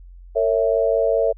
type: chord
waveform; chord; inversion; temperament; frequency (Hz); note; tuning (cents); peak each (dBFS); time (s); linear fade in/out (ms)
sine; A# diminished; none; equal with one note detuned; 454.7 / 554.4 / 659.3; A#4 / C#5 / E5; -43 / 0 / 0; -20; 0.35-1.33; 20
effects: added 44 Hz sine -39 dBFS peak until 1.37 s